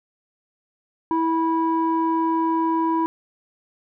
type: tone with low-pass filter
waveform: square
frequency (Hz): 326.5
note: E4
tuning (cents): -17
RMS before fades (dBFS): -21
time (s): 1.11-3.06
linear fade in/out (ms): 0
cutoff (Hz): 870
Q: 7.2
effects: none